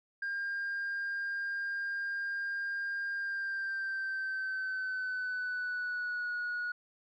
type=tone with pitch glide; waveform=sine; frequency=1605 to 1454.9 Hz; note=G6 to F#6; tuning=+40 to -30 cents; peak=-31 dBFS; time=0.22-6.72 s; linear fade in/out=5 ms; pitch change=-170 cents; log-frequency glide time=3.13-6.34 s; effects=tanh soft clip ceiling -31 dBFS